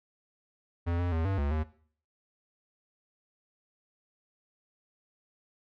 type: tone with pitch steps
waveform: square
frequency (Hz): 85.7 / 88.1 / 81.3 / 97.1 / 71.4 / 77.9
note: F2 / F2 / E2 / G2 / D2 / D#2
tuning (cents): -32 / +16 / -23 / -16 / -48 / +3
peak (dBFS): -28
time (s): 0.86-1.64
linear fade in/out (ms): 20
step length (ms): 130
effects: noise-tail reverb RT60 0.5 s tail -17 dB re dry + low-pass 2000 Hz 12 dB/octave